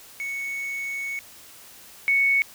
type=tone pair in turn; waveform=triangle / sine; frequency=2217 / 2217 Hz; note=C#7 / C#7; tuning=0 / 0 cents; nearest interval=unison; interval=0 cents; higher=neither; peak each=-26 / -17 dBFS; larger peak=second; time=0.2-1.19 / 2.08-2.42 s; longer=first; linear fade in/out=0 ms; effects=white hiss -47 dBFS RMS until 2.54 s